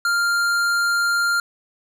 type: tone with tanh clipping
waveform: sine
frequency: 1396.9 Hz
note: F6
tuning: in tune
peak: -19 dBFS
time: 0.05-1.4 s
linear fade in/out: 2 ms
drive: 16 dB
effects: none